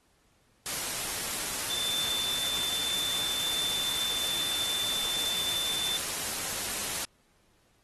sine tone in noise, 3543 Hz, A7, 11 cents sharp, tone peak -30 dBFS, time 1.7-5.97 s, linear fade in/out 0 ms, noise white, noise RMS -33 dBFS, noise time 0.66-7.05 s, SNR 0 dB, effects pink hiss -68 dBFS RMS until 7.83 s + AAC 32 kbps

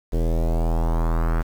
square tone with low-pass filter sweep, 41.2 Hz, E1, in tune, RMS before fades -21 dBFS, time 0.12-1.43 s, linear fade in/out 20 ms, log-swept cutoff 470 to 1500 Hz, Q 2.2, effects 7-bit

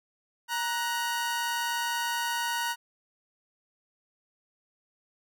sawtooth tone pair together, 939.1 / 1479 Hz, A#5 / F#6, +13 / -1 cents, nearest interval minor sixth, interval 786 cents, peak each -26 / -29 dBFS, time 0.48-2.76 s, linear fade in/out 50 ms, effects none

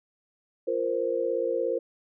sine chord, F suspended fourth, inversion none, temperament equal with one note detuned, 347.2 / 466.2 / 523.3 Hz, F4 / Bb4 / C5, -10 / 0 / 0 cents, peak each -32 / -28 / -28 dBFS, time 0.67-1.79 s, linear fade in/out 10 ms, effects none

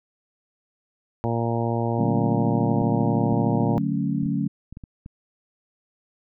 harmonic tone, 116.54 Hz, A#2, in tune, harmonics 1 / 2 / 3 / 4 / 5 / 6 / 7 / 8, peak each -25 / -28 / -30 / -31 / -32 / -33 / -33 / -34 dBFS, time 1.24-3.78 s, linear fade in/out 0 ms
sine chord, D major seventh, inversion none, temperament equal, 146.83 / 185 / 220 / 277.2 Hz, D3 / F#3 / A3 / C#4, 0 / 0 / 0 / 0 cents, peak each -27 dBFS, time 1.98-4.48 s, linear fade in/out 10 ms
clicks, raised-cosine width 5 ms, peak -26 dBFS, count 8, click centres 2.817 / 3.327 / 4.228 / 4.259 / 4.726 / 4.771 / 4.838 / 5.061 s
effects none

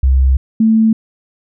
sine tone pair in turn, 65.9 / 221.7 Hz, C2 / A3, +13 / +13 cents, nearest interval octave + major sixth, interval 2100 cents, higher second, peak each -7 dBFS, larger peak neither, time 0.03-0.37 / 0.6-0.93 s, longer first, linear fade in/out 5 ms, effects none

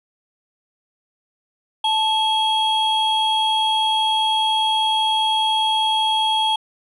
triangle tone pair together, 875 / 3288 Hz, A5 / G#7, -10 / -18 cents, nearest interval octave + major seventh, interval 2292 cents, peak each -17 / -18 dBFS, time 1.84-6.56 s, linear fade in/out 5 ms, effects resampled to 24000 Hz

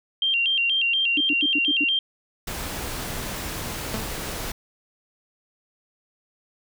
sine tone with vibrato, 2960 Hz, F#7, in tune, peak -19 dBFS, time 0.22-1.99 s, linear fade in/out 2 ms, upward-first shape square, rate 4.2 Hz, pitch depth 120 cents each way
sine tone bursts, 293.7 Hz, D4, in tune, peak -23 dBFS, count 6, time 1.17-1.842 s, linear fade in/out 5 ms, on 37 ms, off 90 ms
pink noise, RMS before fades -31 dBFS, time 2.47-4.52 s, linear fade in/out 5 ms
sawtooth tone with exponential decay, 219 Hz, A3, 8 cents flat, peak -20 dBFS, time 3.94-4.13 s, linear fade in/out 2 ms, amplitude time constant 40 ms
effects none

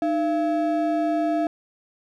triangle ring-modulated tone, 493.9 Hz, B4, in tune, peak -15 dBFS, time 0.02-1.47 s, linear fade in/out 2 ms, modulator 187 Hz, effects none

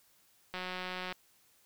click train, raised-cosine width 0.3 ms, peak -23 dBFS, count 108, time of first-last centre 0.54-1.125 s, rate 183 Hz, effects white hiss -67 dBFS RMS until 1.65 s

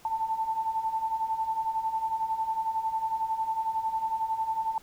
sine beating tone pair, 880 / 891 Hz, A5 / A5, 0 / +22 cents, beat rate 11 Hz, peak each -33 / -28 dBFS, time 0.05-4.78 s, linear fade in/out 2 ms, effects pink hiss -56 dBFS RMS until 4.82 s

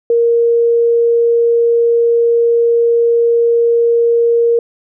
sine tone, 467.7 Hz, A#4, 6 cents sharp, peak -8 dBFS, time 0.1-4.59 s, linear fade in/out 2 ms, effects none

